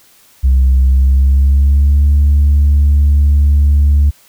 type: tone with pitch glide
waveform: sine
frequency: 65.41 to 72.16 Hz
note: C2 to D2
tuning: 0 to -30 cents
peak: -4 dBFS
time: 0.43-4.11 s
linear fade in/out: 20 ms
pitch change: +170 cents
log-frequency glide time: 0.84-2.08 s
effects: tanh soft clip ceiling -4 dBFS + white hiss -47 dBFS RMS until 4.28 s